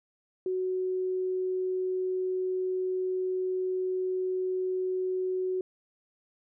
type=tone; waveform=sine; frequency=371 Hz; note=F#4; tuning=5 cents sharp; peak=-27 dBFS; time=0.46-5.61 s; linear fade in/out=2 ms; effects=none